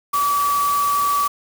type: tone in noise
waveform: sine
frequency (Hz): 1147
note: D6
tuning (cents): -41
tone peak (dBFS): -16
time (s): 0.13-1.28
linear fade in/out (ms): 10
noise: white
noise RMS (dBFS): -29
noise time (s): 0.13-1.28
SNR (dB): +10
effects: none